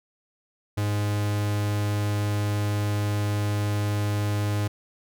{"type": "tone", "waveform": "45% pulse", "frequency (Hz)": 103.6, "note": "G#2", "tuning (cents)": -4, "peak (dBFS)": -23, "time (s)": [0.77, 4.68], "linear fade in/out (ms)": 10, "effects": []}